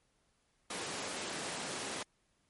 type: high-pass noise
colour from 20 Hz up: pink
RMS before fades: -40 dBFS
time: 0.7-2.03 s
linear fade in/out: 5 ms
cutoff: 240 Hz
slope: 12 dB/octave
effects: pink hiss -75 dBFS RMS until 2.49 s + MP3 48 kbps